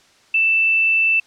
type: tone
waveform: sine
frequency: 2655 Hz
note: E7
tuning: 12 cents sharp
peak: -13 dBFS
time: 0.34-1.2 s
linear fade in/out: 5 ms
effects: white hiss -53 dBFS RMS until 1.26 s + low-pass 6000 Hz 12 dB/octave